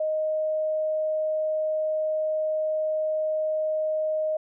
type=tone; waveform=sine; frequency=622.3 Hz; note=D#5; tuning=in tune; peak=-23 dBFS; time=0-4.37 s; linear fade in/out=5 ms; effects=none